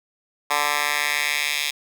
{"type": "tone with high-pass filter sweep", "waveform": "10% pulse", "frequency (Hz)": 146.7, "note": "D3", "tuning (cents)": -2, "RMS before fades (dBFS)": -23, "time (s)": [0.5, 1.71], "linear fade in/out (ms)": 10, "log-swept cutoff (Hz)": [1100, 2900], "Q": 1.8, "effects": []}